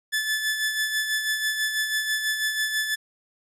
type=tone with tremolo; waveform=sawtooth; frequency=1738 Hz; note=A6; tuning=22 cents flat; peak=-18 dBFS; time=0.12-2.96 s; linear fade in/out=20 ms; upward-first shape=sine; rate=6.1 Hz; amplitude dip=50%; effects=resampled to 32000 Hz + 10-bit